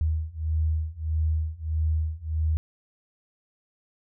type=beating tone pair; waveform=sine; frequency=78 / 79.6 Hz; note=D#2 / D#2; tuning=+5 / +40 cents; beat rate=1.6 Hz; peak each=-27 / -26 dBFS; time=0.01-2.57 s; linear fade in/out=0 ms; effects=none